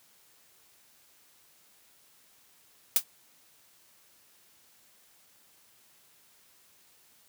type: noise with exponential decay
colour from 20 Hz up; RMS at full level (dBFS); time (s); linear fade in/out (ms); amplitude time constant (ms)
blue; -17; 2.96-3.04; 2; 16
effects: white hiss -62 dBFS RMS until 7.28 s + high-pass 60 Hz 12 dB/octave